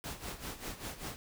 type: noise with tremolo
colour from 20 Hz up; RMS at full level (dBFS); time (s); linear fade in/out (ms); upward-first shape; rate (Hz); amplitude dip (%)
pink; -40; 0.04-1.16; 0; sine; 5.1; 75
effects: none